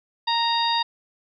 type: harmonic tone with a mistuned harmonic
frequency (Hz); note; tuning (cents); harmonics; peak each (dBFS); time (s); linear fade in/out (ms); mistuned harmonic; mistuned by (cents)
930; A#5; -4; 1 / 2 / 3 / 4 / 5; -22 / -31 / -33 / -25 / -29; 0.27-0.83; 10; 5; +37
effects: none